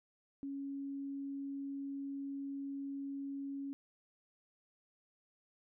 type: tone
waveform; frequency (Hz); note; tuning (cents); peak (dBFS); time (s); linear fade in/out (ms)
sine; 277.2; C#4; 0; -39; 0.43-3.73; 0
effects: none